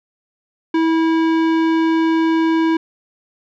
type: tone with tanh clipping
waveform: sine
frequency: 325.1 Hz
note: E4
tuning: 24 cents flat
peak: -15 dBFS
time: 0.74-2.77 s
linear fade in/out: 5 ms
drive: 17 dB
effects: none